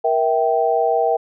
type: tone cluster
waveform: sine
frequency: 471.8 / 653 / 779 Hz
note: A#4 / E5 / G5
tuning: +21 / -17 / -11 cents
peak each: -19 dBFS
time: 0.04-1.17 s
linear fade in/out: 10 ms
effects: none